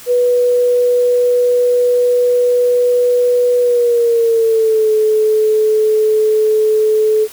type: tone with pitch glide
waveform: sine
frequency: 490.5 to 432 Hz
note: B4 to A4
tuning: -12 to -32 cents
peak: -9 dBFS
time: 0.06-7.28 s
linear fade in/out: 50 ms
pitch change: -220 cents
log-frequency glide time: 3.6-4.91 s
effects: white hiss -36 dBFS RMS until 7.32 s